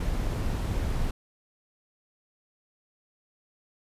brown noise, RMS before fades -28 dBFS, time 0-1.11 s, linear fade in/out 5 ms, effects resampled to 32000 Hz

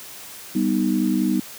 sine chord, G augmented, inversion none, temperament equal, 196 / 246.9 / 311.1 Hz, G3 / B3 / D#4, 0 / 0 / 0 cents, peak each -22 dBFS, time 0.55-1.4 s, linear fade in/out 5 ms, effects white hiss -39 dBFS RMS until 1.58 s + high-pass 80 Hz 12 dB/octave

